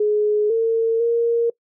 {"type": "tone with pitch steps", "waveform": "sine", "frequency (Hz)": [420.6, 453.9, 466.7], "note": ["G#4", "A#4", "A#4"], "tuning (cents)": [22, -46, 2], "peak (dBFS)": -15, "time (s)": [0, 1.5], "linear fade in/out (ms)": 5, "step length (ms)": 500, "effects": ["noise-tail reverb RT60 0.1 s tail -23 dB re dry"]}